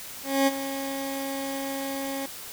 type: tone with ADSR envelope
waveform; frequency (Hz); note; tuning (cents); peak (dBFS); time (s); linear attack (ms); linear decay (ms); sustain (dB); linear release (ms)
20% pulse; 272.8; C#4; -28; -13; 0.23-2.26; 240; 30; -12; 5
effects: white hiss -40 dBFS RMS until 2.52 s